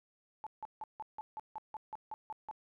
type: tone bursts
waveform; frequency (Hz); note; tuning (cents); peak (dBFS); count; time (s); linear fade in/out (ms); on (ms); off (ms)
sine; 867; A5; -26; -39; 12; 0.44-2.512; 0; 26; 160
effects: none